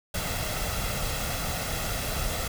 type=noise with comb filter; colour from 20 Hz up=pink; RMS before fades=-30 dBFS; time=0.14-2.48 s; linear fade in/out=5 ms; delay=1.5 ms; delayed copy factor=+0.55; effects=none